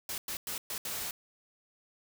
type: noise bursts at uneven times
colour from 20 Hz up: white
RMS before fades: -37 dBFS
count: 5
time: 0.09-0.18 / 0.28-0.37 / 0.47-0.58 / 0.7-0.78 / 0.85-1.11 s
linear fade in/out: 2 ms
effects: none